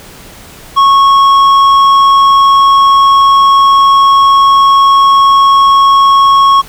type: tone with tanh clipping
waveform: sine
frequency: 1100 Hz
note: C#6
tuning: 14 cents flat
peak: -4 dBFS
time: 0.76-6.62 s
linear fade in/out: 20 ms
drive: 8 dB
effects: pink hiss -33 dBFS RMS until 6.68 s